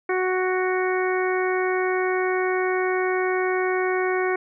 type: harmonic tone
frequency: 370 Hz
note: F#4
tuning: in tune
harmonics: 1 / 2 / 3 / 4 / 5 / 6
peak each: -22 / -29 / -31 / -31 / -31 / -32 dBFS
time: 0.09-4.36 s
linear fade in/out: 5 ms
effects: none